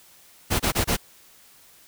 pink noise bursts, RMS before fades -22 dBFS, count 4, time 0.5-0.97 s, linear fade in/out 20 ms, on 98 ms, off 26 ms, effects white hiss -53 dBFS RMS until 1.87 s

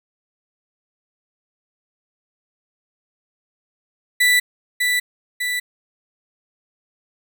35% pulse tone with echo, 1975.5 Hz, B6, in tune, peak -11 dBFS, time 4.2-4.4 s, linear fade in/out 10 ms, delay 600 ms, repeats 2, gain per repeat -4 dB, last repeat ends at 5.6 s, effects none

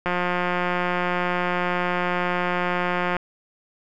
click train, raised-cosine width 0.5 ms, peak -9 dBFS, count 554, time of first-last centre 0.06-3.167 s, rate 178 Hz, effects none

